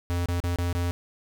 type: tone with dropouts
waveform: square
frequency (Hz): 87.31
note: F2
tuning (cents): 0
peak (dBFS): -25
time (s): 0.1-0.91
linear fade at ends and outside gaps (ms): 0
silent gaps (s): 0.258-0.286 / 0.402-0.439 / 0.559-0.586 / 0.728-0.75
effects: 11-bit